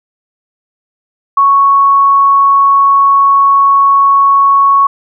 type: tone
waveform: sine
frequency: 1108.7 Hz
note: C#6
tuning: in tune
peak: -4 dBFS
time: 1.37-4.87 s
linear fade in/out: 5 ms
effects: none